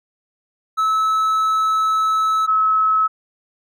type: tone pair in turn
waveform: triangle / sine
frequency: 1300 / 1291.8 Hz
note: E6 / E6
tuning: -24 / -35 cents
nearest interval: unison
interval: 11 cents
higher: first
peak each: -13 dBFS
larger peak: neither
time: 0.77-2.47 / 2.47-3.08 s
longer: first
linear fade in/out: 20 ms
effects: none